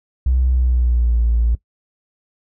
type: tone with pitch glide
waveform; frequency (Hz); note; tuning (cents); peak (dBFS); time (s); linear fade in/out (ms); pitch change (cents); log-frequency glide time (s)
triangle; 63.5 to 57.56; B1 to A#1; +49 to -21; -9; 0.26-1.55; 5; -170; 0.5-1.23
effects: noise-tail reverb RT60 0.1 s tail -20 dB re dry + tanh soft clip ceiling -10 dBFS